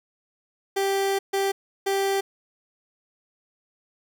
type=tone bursts at uneven times; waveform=30% pulse; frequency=392 Hz; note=G4; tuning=in tune; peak=-19 dBFS; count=3; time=0.76-1.19 / 1.33-1.52 / 1.86-2.21 s; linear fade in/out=10 ms; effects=none